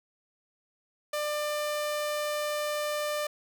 sawtooth tone, 596 Hz, D5, 25 cents sharp, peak -25 dBFS, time 1.13-3.27 s, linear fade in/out 5 ms, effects none

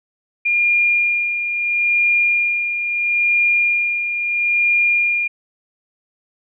sine tone with tremolo, 2412 Hz, D7, 46 cents sharp, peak -12 dBFS, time 0.45-5.28 s, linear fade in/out 10 ms, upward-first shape sine, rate 0.75 Hz, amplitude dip 55%, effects none

